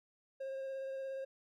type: tone with vibrato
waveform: triangle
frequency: 536 Hz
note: C5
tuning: 42 cents sharp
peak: -37 dBFS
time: 0.4-1.25 s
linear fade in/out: 10 ms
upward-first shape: sine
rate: 17 Hz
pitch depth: 13 cents each way
effects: none